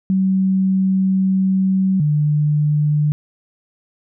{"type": "tone pair in turn", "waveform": "sine", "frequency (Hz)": [190, 149.24], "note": ["F#3", "D3"], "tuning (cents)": [46, 28], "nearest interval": "major third", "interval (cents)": 418, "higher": "first", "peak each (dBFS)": -13, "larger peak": "neither", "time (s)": [[0.1, 2], [2, 3.12]], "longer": "first", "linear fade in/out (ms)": 0, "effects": []}